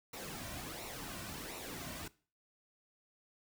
pink noise with flanger, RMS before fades -45 dBFS, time 0.13-2.08 s, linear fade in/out 5 ms, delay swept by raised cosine 0.61 to 2.41 ms, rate 1.4 Hz, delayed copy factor -0.6, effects noise-tail reverb RT60 0.4 s tail -20 dB re dry

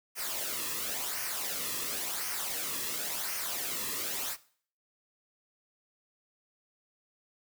white noise with flanger, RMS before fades -35 dBFS, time 0.15-4.37 s, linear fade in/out 50 ms, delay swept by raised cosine 0.26 to 1.36 ms, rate 0.94 Hz, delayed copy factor -0.6, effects noise-tail reverb RT60 0.5 s tail -18 dB re dry

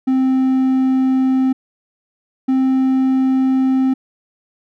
triangle tone pair in turn, 261.6 / 262.6 Hz, C4 / C4, 0 / +6 cents, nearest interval unison, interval 6 cents, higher second, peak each -10 dBFS, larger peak neither, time 0.07-1.53 / 2.48-3.94 s, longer neither, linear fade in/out 10 ms, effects none

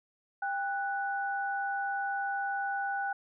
sine tone pair together, 794.6 / 1482 Hz, G5 / F#6, +23 / +2 cents, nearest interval major seventh, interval 1079 cents, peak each -32 / -34 dBFS, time 0.42-3.13 s, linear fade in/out 5 ms, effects none

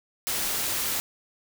white noise, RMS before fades -28 dBFS, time 0.27-1 s, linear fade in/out 0 ms, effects none

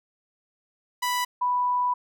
sawtooth / sine tone pair in turn, 987.8 / 987.8 Hz, B5 / B5, 0 / 0 cents, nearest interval unison, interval 0 cents, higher neither, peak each -20 / -21 dBFS, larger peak first, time 1.02-1.25 / 1.41-1.94 s, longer second, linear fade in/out 10 ms, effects none

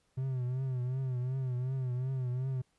triangle tone with vibrato, 128.3 Hz, C3, 34 cents flat, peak -29 dBFS, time 0.17-2.62 s, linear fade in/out 10 ms, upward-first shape triangle, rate 2.7 Hz, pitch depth 85 cents each way, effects pink hiss -74 dBFS RMS until 2.78 s + resampled to 24000 Hz

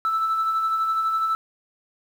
sine tone with tremolo, 1318.5 Hz, E6, in tune, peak -17 dBFS, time 0.05-1.35 s, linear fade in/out 0 ms, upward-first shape sine, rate 12 Hz, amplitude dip 40%, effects tanh soft clip ceiling -17 dBFS + 8-bit

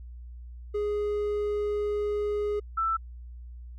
triangle / sine tone pair in turn, 415.3 / 1328.4 Hz, G#4 / E6, 0 / +13 cents, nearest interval octave + minor sixth, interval 2013 cents, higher second, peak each -24 dBFS, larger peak neither, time 0.74-2.6 / 2.77-2.97 s, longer first, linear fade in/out 10 ms, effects added 60 Hz sine -40 dBFS peak until 3.78 s

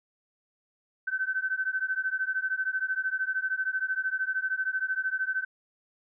sine beating tone pair, 1524 / 1537 Hz, G6 / G6, -49 / -35 cents, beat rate 13 Hz, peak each -30 dBFS, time 1.07-5.45 s, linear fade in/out 10 ms, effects none

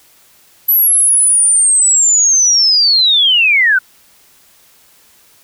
sine linear sweep, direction down, 11900 to 1449 Hz, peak -7 dBFS, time 0.68-3.79 s, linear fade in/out 10 ms, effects white hiss -48 dBFS RMS until 5.43 s

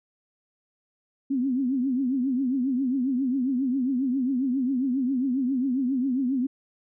sine tone with vibrato, 260 Hz, C4, 11 cents flat, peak -22 dBFS, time 1.3-6.47 s, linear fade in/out 10 ms, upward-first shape triangle, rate 7.4 Hz, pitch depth 150 cents each way, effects none

